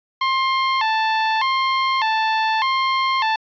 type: tone with vibrato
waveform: sawtooth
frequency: 966 Hz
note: B5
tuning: 39 cents flat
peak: -13 dBFS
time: 0.21-3.36 s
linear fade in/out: 5 ms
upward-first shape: square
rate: 0.83 Hz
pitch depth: 160 cents each way
effects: resampled to 11025 Hz + 8-bit